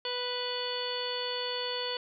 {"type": "harmonic tone", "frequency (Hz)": 493.9, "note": "B4", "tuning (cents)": 0, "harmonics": [1, 2, 3, 4, 5, 6, 7, 9], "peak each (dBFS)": [-36, -40, -44, -45, -47, -38, -40, -38], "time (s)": [0.05, 1.97], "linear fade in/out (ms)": 2, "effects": []}